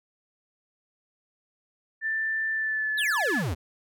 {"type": "tone with pitch glide", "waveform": "sine", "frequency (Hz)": [1773, 1720.5], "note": ["A6", "A6"], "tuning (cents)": [13, -39], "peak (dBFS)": -25, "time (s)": [2.01, 3.43], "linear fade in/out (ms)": 50, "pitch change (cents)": -52, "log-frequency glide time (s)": [2.52, 3.01]}
{"type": "exponential sweep", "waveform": "square", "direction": "down", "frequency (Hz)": [4186, 69.6], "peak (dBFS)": -27, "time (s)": [2.97, 3.55], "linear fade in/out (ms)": 20}
{"effects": []}